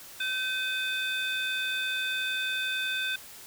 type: tone cluster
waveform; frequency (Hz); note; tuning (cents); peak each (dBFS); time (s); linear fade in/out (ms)
triangle; 1538 / 2532 / 3557; G6 / D#7 / A7; -33 / +30 / +18; -29 / -32 / -31; 0.2-3.16; 5
effects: tanh soft clip ceiling -19 dBFS + white hiss -47 dBFS RMS until 3.46 s